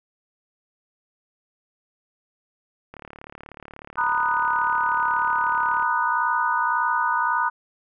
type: click train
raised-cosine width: 0.5 ms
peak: -24 dBFS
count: 106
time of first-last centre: 2.94-5.825 s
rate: 36.4 Hz
type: chord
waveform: sine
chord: B major seventh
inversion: third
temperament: just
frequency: 926 / 987.8 / 1234.7 / 1481.6 Hz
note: A#5 / B5 / D#6 / F#6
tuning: -12 / 0 / -14 / +2 cents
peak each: -25 dBFS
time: 3.97-7.5 s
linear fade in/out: 20 ms
effects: none